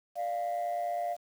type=tone pair together; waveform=sine; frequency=588.9 / 698.5 Hz; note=D5 / F5; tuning=+5 / 0 cents; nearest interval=minor third; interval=295 cents; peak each=-34 / -29 dBFS; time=0.15-1.17 s; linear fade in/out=50 ms; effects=tanh soft clip ceiling -27 dBFS + 9-bit